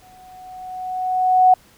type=tone with exponential growth; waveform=sine; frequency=740 Hz; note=F#5; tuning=in tune; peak=-7 dBFS; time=0.02-1.54 s; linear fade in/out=5 ms; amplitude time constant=330 ms; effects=pink hiss -52 dBFS RMS until 1.77 s